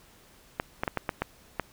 clicks, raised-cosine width 0.5 ms, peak -12 dBFS, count 7, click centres 0.599 / 0.835 / 0.878 / 0.973 / 1.092 / 1.22 / 1.597 s, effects pink hiss -57 dBFS RMS until 1.72 s

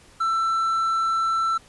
triangle tone, 1335 Hz, E6, 22 cents sharp, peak -18 dBFS, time 0.2-1.58 s, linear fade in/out 10 ms, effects pink hiss -52 dBFS RMS until 1.68 s + resampled to 24000 Hz

